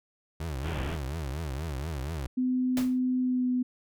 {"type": "tone with vibrato", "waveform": "30% pulse", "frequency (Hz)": 73.42, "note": "D2", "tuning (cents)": 0, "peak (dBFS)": -29, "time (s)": [0.4, 2.27], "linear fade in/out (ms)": 5, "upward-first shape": "triangle", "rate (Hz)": 4.2, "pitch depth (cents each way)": 270}
{"type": "low-pass noise", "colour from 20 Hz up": "pink", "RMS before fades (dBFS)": -37, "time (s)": [0.62, 0.98], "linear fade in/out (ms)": 50, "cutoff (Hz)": 3400, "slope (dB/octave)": 96}
{"type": "tone with pitch glide", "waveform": "sine", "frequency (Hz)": [253.9, 250.4], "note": ["B3", "B3"], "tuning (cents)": [48, 24], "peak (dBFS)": -24, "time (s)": [2.37, 3.63], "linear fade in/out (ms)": 10, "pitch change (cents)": -24, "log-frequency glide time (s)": [3.2, 3.48]}
{"type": "noise with exponential decay", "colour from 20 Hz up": "pink", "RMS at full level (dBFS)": -32, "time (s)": [2.77, 2.99], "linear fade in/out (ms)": 1, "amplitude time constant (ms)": 47}
{"effects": []}